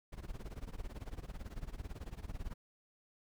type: noise with tremolo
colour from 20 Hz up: brown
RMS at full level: -41 dBFS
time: 0.12-2.54 s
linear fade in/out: 10 ms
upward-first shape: sine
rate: 18 Hz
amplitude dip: 90%
effects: none